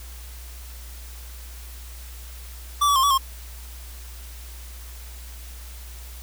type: tone with pitch steps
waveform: square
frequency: 1161 / 1141 / 1058 / 1140 / 1070 Hz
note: D6 / C#6 / C6 / C#6 / C6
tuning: -20 / +50 / +19 / +48 / +38 cents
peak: -17 dBFS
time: 2.81-3.18 s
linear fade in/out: 10 ms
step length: 74 ms
effects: added 60 Hz sine -37 dBFS peak until 6.22 s + white hiss -45 dBFS RMS until 6.22 s